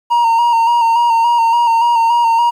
triangle tone with vibrato, 932.3 Hz, A#5, in tune, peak -7 dBFS, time 0.1-2.51 s, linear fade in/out 20 ms, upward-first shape square, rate 3.5 Hz, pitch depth 31 cents each way, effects 8-bit

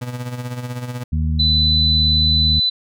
35% pulse tone with tremolo, 123.47 Hz, B2, in tune, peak -21 dBFS, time 0.01-1.04 s, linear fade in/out 10 ms, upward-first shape sine, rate 16 Hz, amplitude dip 60%
harmonic tone, 78 Hz, D#2, 5 cents sharp, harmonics 1 / 2 / 3, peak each -17 / -23 / -27 dBFS, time 1.12-2.6 s, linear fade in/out 10 ms
sine tone, 4000 Hz, B7, 21 cents sharp, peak -14 dBFS, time 1.39-2.7 s, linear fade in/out 10 ms
effects none

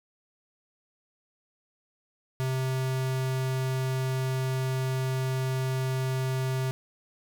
square tone, 130.81 Hz, C3, in tune, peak -27 dBFS, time 2.4-6.71 s, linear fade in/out 0 ms, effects none

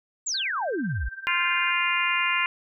sine exponential sweep, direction down, 7790 to 49 Hz, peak -25 dBFS, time 0.26-1.09 s, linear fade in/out 10 ms
sine tone with tremolo, 1568 Hz, G6, in tune, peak -32 dBFS, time 0.34-1.72 s, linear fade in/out 5 ms, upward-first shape sine, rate 18 Hz, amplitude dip 80%
harmonic tone, 348.5 Hz, F4, 4 cents flat, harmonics 3 / 4 / 5 / 6 / 7 / 8, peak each -28 / -31 / -31 / -27 / -28 / -29 dBFS, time 1.27-2.46 s, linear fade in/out 0 ms
effects none

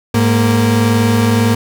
35% pulse tone pair together, 105.71 / 233.1 Hz, G#2 / A#3, +31 / 0 cents, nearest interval octave + major second, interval 1369 cents, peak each -11 dBFS, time 0.14-1.55 s, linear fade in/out 5 ms, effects none

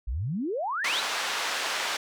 sine exponential sweep, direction up, 50.4 to 4202 Hz, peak -27 dBFS, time 0.07-1.01 s, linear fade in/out 10 ms
pink band-pass noise, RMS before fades -30 dBFS, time 0.84-1.97 s, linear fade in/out 5 ms, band 900 to 5500 Hz, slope 12 dB/octave
effects none

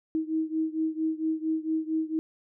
sine beating tone pair, 316.2 / 320.6 Hz, D#4 / E4, +28 / -48 cents, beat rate 4.4 Hz, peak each -28 / -30 dBFS, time 0.15-2.19 s, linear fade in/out 0 ms, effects none

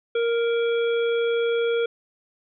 harmonic tone with a mistuned harmonic, 466.2 Hz, A#4, in tune, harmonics 1 / 3 / 5 / 7, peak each -20 / -32 / -36 / -36 dBFS, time 0.15-1.86 s, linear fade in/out 5 ms, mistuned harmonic 7, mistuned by +35 cents, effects none

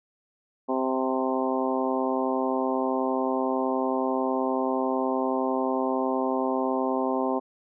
harmonic tone with a mistuned harmonic, 130.81 Hz, C3, in tune, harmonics 2 / 3 / 4 / 5 / 6 / 7 / 8, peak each -28 / -30 / -31 / -32 / -33 / -33 / -34 dBFS, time 0.68-7.4 s, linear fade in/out 20 ms, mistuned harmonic 7, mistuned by -23 cents, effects none

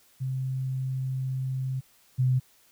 sine tone pair in turn, 131.2 / 128.43 Hz, C3 / C3, +5 / -32 cents, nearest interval unison, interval 37 cents, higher first, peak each -27 / -20 dBFS, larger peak second, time 0.2-1.81 / 2.18-2.4 s, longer first, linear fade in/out 20 ms, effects white hiss -61 dBFS RMS until 2.71 s

